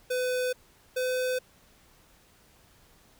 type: tone pair in turn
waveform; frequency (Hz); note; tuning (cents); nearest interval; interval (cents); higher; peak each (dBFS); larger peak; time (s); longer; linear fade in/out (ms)
square; 503 / 507.4; B4 / B4; +32 / +47; unison; 15; second; -27 / -27; neither; 0.1-0.53 / 0.96-1.39; neither; 10
effects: pink hiss -60 dBFS RMS until 3.19 s